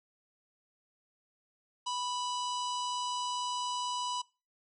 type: harmonic tone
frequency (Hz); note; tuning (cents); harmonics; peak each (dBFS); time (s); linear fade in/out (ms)
987.8; B5; 0; 1 / 3 / 4 / 5 / 6 / 7 / 8 / 9; -34 / -40 / -45 / -45 / -46 / -51 / -48 / -53; 1.86-4.22; 10
effects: noise-tail reverb RT60 0.3 s tail -22 dB re dry

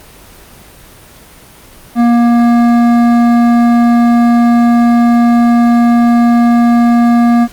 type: tone with hard clipping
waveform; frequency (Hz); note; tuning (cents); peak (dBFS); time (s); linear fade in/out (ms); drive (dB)
sine; 236.8; A#3; +27; -7; 1.95-7.48; 50; 12
effects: pink hiss -37 dBFS RMS until 7.52 s + Opus 24 kbps

